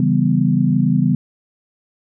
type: chord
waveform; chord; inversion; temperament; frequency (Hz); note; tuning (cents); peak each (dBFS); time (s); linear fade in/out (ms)
sine; C# half-diminished seventh; none; equal; 138.59 / 164.81 / 196 / 246.9; C#3 / E3 / G3 / B3; 0 / 0 / 0 / 0; -18; 0-1.15; 2
effects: none